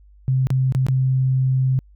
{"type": "tone with dropouts", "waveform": "sine", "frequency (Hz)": 130.81, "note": "C3", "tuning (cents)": 0, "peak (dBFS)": -15, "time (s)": [0.28, 1.79], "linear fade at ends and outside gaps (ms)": 0, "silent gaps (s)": [[0.47, 0.504], [0.723, 0.749], [0.866, 0.885]], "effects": ["added 50 Hz sine -46 dBFS peak until 1.95 s"]}